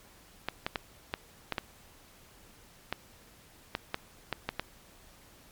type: clicks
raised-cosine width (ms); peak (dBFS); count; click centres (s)
0.3; -14; 12; 0.486 / 0.665 / 0.758 / 1.139 / 1.523 / 1.582 / 2.926 / 3.751 / 3.944 / 4.327 / 4.49 / 4.596
effects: pink hiss -57 dBFS RMS until 5.51 s + MP3 96 kbps